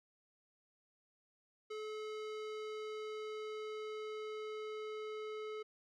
square tone with low-pass filter sweep, 430 Hz, A4, 40 cents flat, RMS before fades -44 dBFS, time 1.7-5.63 s, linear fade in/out 10 ms, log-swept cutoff 4800 to 3100 Hz, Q 0.82, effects none

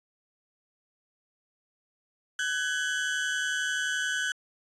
35% pulse tone pair together, 1509.9 / 1661.2 Hz, F#6 / G#6, +35 / 0 cents, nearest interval major second, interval 165 cents, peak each -27 / -31 dBFS, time 2.39-4.32 s, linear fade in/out 2 ms, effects resampled to 22050 Hz

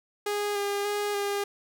sawtooth tone with vibrato, 408.2 Hz, G#4, 30 cents flat, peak -23 dBFS, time 0.26-1.44 s, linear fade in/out 5 ms, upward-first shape square, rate 1.7 Hz, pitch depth 17 cents each way, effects none

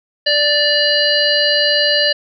harmonic tone with a mistuned harmonic, 587.3 Hz, D5, in tune, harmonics 1 / 3 / 5 / 7 / 8, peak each -18 / -18 / -18 / -18 / -18 dBFS, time 0.26-2.13 s, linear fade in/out 10 ms, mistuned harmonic 5, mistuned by -19 cents, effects none

